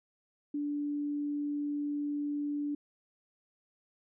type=tone; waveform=sine; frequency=291.3 Hz; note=D4; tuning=14 cents flat; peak=-31 dBFS; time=0.54-2.75 s; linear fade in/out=5 ms; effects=none